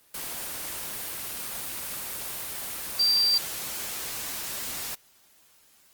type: tone in noise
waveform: sine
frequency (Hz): 4699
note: D8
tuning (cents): 0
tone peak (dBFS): -19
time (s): 2.99-3.38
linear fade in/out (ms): 5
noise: white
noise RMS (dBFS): -34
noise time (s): 0.14-4.95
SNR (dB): +12
effects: white hiss -60 dBFS RMS until 5.93 s + Opus 24 kbps